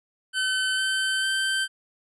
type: tone with pitch steps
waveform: 25% pulse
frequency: 1526 / 1540.2 / 1554.5 Hz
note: G6 / G6 / G6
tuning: -47 / -31 / -15 cents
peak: -19 dBFS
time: 0.33-1.68 s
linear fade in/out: 50 ms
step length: 450 ms
effects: resampled to 24000 Hz